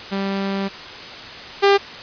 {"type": "tone pair in turn", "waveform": "sawtooth", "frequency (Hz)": [196, 398.7], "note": ["G3", "G4"], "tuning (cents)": [0, 29], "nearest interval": "octave", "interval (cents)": 1229, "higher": "second", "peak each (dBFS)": [-17, -7], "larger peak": "second", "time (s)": [[0.11, 0.69], [1.62, 1.78]], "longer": "first", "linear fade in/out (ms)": 20, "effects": ["white hiss -34 dBFS RMS until 2.02 s", "resampled to 11025 Hz"]}